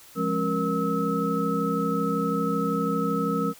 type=tone cluster; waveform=sine; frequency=173.4 / 206.1 / 271.5 / 469.8 / 1293 Hz; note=F3 / G#3 / C#4 / A#4 / E6; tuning=-12 / -13 / -36 / +13 / -34 cents; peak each=-29 dBFS; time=0.15-3.54 s; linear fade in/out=50 ms; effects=white hiss -50 dBFS RMS until 3.59 s